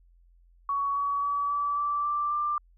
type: tone with pitch steps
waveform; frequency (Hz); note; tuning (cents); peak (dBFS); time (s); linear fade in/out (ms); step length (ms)
sine; 1122 / 1132.4 / 1142.9 / 1153.5 / 1164.3 / 1175.1 / 1186; C#6 / C#6 / D6 / D6 / D6 / D6 / D6; +21 / +37 / -47 / -31 / -15 / +1 / +17; -25; 0.69-2.58; 2; 270
effects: added 43 Hz sine -56 dBFS peak until 2.77 s